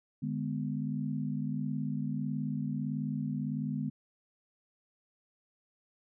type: chord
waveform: sine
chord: G# diminished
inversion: second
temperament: just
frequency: 149.51 / 207.7 / 249.2 Hz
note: D3 / G#3 / B3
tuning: +31 / 0 / +16 cents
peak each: -35 / -36 / -36 dBFS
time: 0.22-3.9 s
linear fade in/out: 10 ms
effects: none